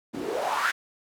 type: noise with band-pass filter sweep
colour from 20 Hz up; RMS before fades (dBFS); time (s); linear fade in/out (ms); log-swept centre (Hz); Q
white; -28; 0.13-0.72; 20; 240 to 1700; 4.7
effects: none